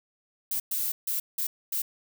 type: noise bursts at uneven times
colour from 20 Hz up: violet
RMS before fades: -29 dBFS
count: 5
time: 0.51-0.6 / 0.71-0.92 / 1.07-1.2 / 1.38-1.47 / 1.72-1.82 s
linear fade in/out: 5 ms
effects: none